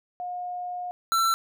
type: tone pair in turn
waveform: sine / square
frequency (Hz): 717 / 1342.6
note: F5 / E6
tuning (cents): +45 / +31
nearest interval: major seventh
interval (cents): 1086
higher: second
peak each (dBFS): -30 / -21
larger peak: second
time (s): 0.2-0.91 / 1.12-1.34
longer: first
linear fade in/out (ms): 0
effects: none